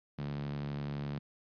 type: tone with high-pass filter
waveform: sawtooth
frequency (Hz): 71.8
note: D2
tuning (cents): -39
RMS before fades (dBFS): -38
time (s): 0.18-1.19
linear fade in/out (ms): 10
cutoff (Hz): 160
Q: 3.8
effects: resampled to 11025 Hz